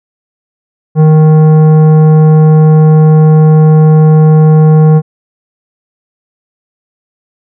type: tone with tanh clipping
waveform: triangle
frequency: 155.56 Hz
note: D#3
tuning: in tune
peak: -3 dBFS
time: 0.95-5.02 s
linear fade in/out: 50 ms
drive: 16 dB
effects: none